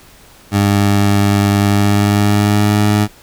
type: tone with pitch glide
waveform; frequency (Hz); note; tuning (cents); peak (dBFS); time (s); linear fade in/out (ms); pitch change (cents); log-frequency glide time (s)
20% pulse; 101.1 to 104.3; G#2 to G#2; -46 to +8; -5; 0.51-3.08; 50; +54; 1.59-2.85
effects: pink hiss -43 dBFS RMS until 3.22 s